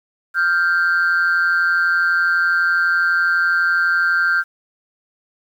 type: tone pair together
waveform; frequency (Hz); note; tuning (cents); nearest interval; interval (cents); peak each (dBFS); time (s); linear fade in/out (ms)
sine; 1396 / 1568; F6 / G6; -1 / 0; major second; 201; -15; 0.34-4.44; 50
effects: tanh soft clip ceiling -10 dBFS + 8-bit